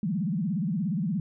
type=tone with vibrato; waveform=sine; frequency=183.4 Hz; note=F#3; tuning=15 cents flat; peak=-25 dBFS; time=0.03-1.2 s; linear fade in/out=2 ms; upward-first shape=sine; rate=17 Hz; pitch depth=300 cents each way; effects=none